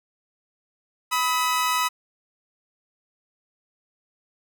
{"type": "tone pair together", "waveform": "sawtooth", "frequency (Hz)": [991.6, 1274], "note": ["B5", "D#6"], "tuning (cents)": [7, 41], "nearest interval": "major third", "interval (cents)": 434, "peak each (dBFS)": -20, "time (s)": [1.11, 1.89], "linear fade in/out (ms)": 20, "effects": []}